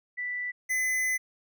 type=tone pair in turn; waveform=sine / square; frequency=1975.5 / 2025 Hz; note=B6 / B6; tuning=0 / +43 cents; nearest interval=unison; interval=43 cents; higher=second; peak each=-30 / -26 dBFS; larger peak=second; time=0.17-0.52 / 0.69-1.18 s; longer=second; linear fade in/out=20 ms; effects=none